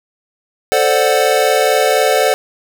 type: chord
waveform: square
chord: D dominant seventh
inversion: second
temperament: equal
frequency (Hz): 440 / 523.3 / 587.3 / 740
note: A4 / C5 / D5 / F#5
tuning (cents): 0 / 0 / 0 / 0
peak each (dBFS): -17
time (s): 0.72-2.34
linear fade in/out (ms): 0
effects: none